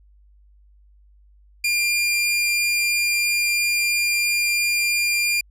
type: tone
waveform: sawtooth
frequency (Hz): 2399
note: D7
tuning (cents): +36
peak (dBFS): -15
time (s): 1.64-5.41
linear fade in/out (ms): 5
effects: added 50 Hz sine -50 dBFS peak until 5.5 s + resampled to 32000 Hz